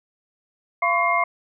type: tone cluster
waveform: sine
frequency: 687 / 1024 / 1123 / 2123 Hz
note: F5 / C6 / C#6 / C7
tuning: -29 / -38 / +22 / +25 cents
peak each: -23 / -24 / -23 / -22 dBFS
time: 0.82-1.24 s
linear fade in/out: 5 ms
effects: none